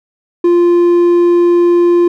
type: tone with hard clipping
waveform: sine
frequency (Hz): 347.7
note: F4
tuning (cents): -8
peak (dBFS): -7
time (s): 0.44-2.08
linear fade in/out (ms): 5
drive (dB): 3
effects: none